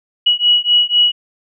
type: beating tone pair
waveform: sine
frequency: 2918 / 2922 Hz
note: F#7 / F#7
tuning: -25 / -22 cents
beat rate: 4 Hz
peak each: -13 dBFS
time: 0.26-1.12 s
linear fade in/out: 10 ms
effects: none